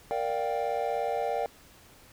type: chord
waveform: triangle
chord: G minor seventh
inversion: first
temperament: equal with one note detuned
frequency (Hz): 466.2 / 587.3 / 707 / 784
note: Bb4 / D5 / F5 / G5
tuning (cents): 0 / 0 / +21 / 0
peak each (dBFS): -31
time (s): 0.11-1.46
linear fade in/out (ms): 0
effects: pink hiss -55 dBFS RMS until 2.12 s